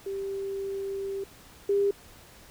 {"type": "tone pair in turn", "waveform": "sine", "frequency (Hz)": [392, 400.9], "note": ["G4", "G4"], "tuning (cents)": [0, 39], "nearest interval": "unison", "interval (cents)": 39, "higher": "second", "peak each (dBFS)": [-30, -21], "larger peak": "second", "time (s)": [[0.06, 1.24], [1.69, 1.91]], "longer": "first", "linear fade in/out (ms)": 5, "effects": ["pink hiss -52 dBFS RMS until 2.5 s"]}